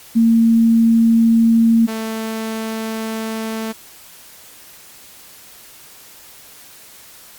sine / sawtooth tone pair in turn, 228.3 / 221.9 Hz, A#3 / A3, -36 / +15 cents, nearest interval unison, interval 49 cents, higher first, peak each -9 / -18 dBFS, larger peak first, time 0.15-1.87 / 1.87-3.73 s, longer second, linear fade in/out 20 ms, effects white hiss -42 dBFS RMS until 7.38 s + Opus 48 kbps

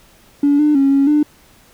triangle tone with pitch steps, 286.2 / 299.3 / 274.5 / 276.5 / 298.3 Hz, D4 / D4 / C#4 / C#4 / D4, -45 / +33 / -17 / -4 / +27 cents, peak -6 dBFS, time 0.43-1.23 s, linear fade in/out 5 ms, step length 160 ms, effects tanh soft clip ceiling -7 dBFS + pink hiss -49 dBFS RMS until 1.73 s

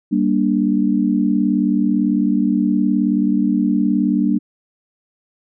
sine chord, G minor, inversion none, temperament just, 196 / 235.2 / 294 Hz, G3 / Bb3 / D4, 0 / +16 / +2 cents, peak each -18 dBFS, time 0.11-4.39 s, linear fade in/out 20 ms, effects none

